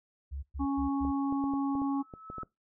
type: tone bursts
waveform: sine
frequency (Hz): 69.3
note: C#2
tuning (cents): 0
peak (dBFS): -35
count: 4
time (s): 0.31-1.12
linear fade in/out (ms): 20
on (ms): 120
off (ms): 110
type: harmonic tone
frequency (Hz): 276.6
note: C#4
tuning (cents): -4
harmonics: 1 / 3 / 4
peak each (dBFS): -28 / -38 / -40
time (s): 0.59-2.03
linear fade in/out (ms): 20
type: clicks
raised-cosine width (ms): 2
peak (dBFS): -29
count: 10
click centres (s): 1.05 / 1.325 / 1.44 / 1.537 / 1.753 / 1.818 / 2.138 / 2.301 / 2.383 / 2.433
type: tone with exponential growth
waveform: sine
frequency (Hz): 1300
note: E6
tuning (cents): -24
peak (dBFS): -36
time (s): 1.74-2.43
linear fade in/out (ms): 2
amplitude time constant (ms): 150
effects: noise-tail reverb RT60 0.2 s tail -23 dB re dry